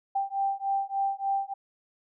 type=beating tone pair; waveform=sine; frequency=785 / 788.4 Hz; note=G5 / G5; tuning=+2 / +10 cents; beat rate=3.4 Hz; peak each=-29 dBFS; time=0.15-1.54 s; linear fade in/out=10 ms; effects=none